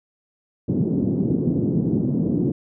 pink band-pass noise, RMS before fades -21 dBFS, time 0.68-2.52 s, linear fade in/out 10 ms, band 130 to 340 Hz, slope 24 dB/octave, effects none

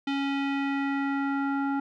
square tone with low-pass filter sweep, 277.2 Hz, C#4, in tune, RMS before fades -28 dBFS, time 0.07-1.8 s, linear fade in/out 5 ms, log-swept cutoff 3200 to 1200 Hz, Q 2.1, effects none

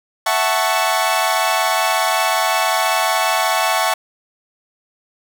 sawtooth chord, F# minor seventh, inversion third, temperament equal with one note detuned, 659.3 / 744.7 / 880 / 1108.7 Hz, E5 / F#5 / A5 / C#6, 0 / +11 / 0 / 0 cents, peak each -17 dBFS, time 0.26-3.94 s, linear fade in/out 5 ms, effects none

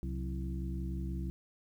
harmonic tone with a mistuned harmonic, 66.1 Hz, C2, 18 cents sharp, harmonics 1 / 2 / 3 / 4 / 5, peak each -36 / -43 / -41 / -50 / -46 dBFS, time 0.03-1.3 s, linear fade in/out 0 ms, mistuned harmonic 3, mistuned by -140 cents, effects 11-bit

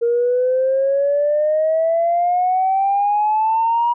sine exponential sweep, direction up, 466.2 to 960 Hz, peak -13 dBFS, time 0.01-3.94 s, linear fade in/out 20 ms, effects tanh soft clip ceiling -9 dBFS

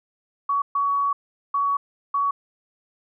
sine tone bursts at uneven times, 1126 Hz, C#6, 27 cents sharp, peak -19 dBFS, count 4, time 0.49-0.62 / 0.75-1.13 / 1.54-1.77 / 2.14-2.31 s, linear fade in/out 5 ms, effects none

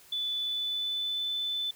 sine tone with pitch glide, 3480 to 3512 Hz, A7 to A7, -20 to -4 cents, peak -29 dBFS, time 0.12-1.71 s, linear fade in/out 5 ms, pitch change +16 cents, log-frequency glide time 0.38-1.27 s, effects white hiss -56 dBFS RMS until 1.75 s

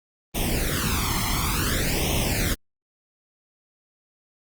pink noise with flanger, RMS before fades -24 dBFS, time 0.34-2.55 s, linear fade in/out 20 ms, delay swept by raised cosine 0.33 to 0.96 ms, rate 0.56 Hz, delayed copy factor +0.85, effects Opus 24 kbps

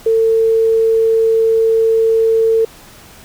sine tone, 450 Hz, A4, 39 cents sharp, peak -9 dBFS, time 0.06-2.65 s, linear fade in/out 5 ms, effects pink hiss -40 dBFS RMS until 3.24 s

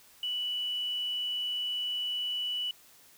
sine tone with quantisation, 2960 Hz, F#7, in tune, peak -30 dBFS, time 0.23-2.71 s, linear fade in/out 2 ms, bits 9, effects white hiss -58 dBFS RMS until 3.17 s

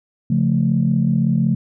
sine chord, Db augmented, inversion none, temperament equal, 138.59 / 174.61 / 220 Hz, Db3 / F3 / A3, 0 / 0 / 0 cents, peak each -18 dBFS, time 0.3-1.55 s, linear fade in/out 5 ms, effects tanh soft clip ceiling -5 dBFS

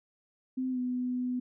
sine tone with pitch glide, 258.2 to 249.7 Hz, C4 to B3, -23 to +19 cents, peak -29 dBFS, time 0.57-1.4 s, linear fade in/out 10 ms, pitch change -58 cents, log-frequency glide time 0.7-0.79 s, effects none

